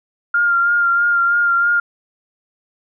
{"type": "tone with vibrato", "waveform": "sine", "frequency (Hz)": 1400, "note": "F6", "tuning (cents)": 4, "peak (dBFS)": -12, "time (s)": [0.34, 1.8], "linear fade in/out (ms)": 5, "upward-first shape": "sine", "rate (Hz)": 3.1, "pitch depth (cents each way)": 24, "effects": []}